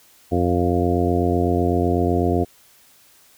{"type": "harmonic tone with a mistuned harmonic", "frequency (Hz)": 88, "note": "F2", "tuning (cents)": 14, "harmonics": [1, 2, 3, 4, 5, 6, 7, 8], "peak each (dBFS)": [-22, -26, -23, -23, -25, -30, -34, -25], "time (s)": [0.31, 2.45], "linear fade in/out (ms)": 20, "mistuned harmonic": 8, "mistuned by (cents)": -18, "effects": ["white hiss -53 dBFS RMS until 3.37 s"]}